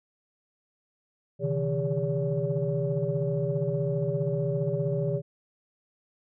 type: tone cluster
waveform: sine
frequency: 130.2 / 147.2 / 162.4 / 404.7 / 570 Hz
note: C3 / D3 / E3 / G#4 / C#5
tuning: -8 / +4 / -26 / -45 / +48 cents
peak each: -31 dBFS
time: 1.39-5.22 s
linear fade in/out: 50 ms
effects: tanh soft clip ceiling -15 dBFS